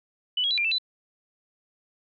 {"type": "tone with pitch steps", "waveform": "sine", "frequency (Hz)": [2980, 3296, 3965, 2387, 2652, 3995], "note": ["F#7", "G#7", "B7", "D7", "E7", "B7"], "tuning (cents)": [12, -14, 6, 28, 10, 19], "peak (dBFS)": -22, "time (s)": [0.37, 0.784], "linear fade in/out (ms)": 5, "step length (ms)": 69, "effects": []}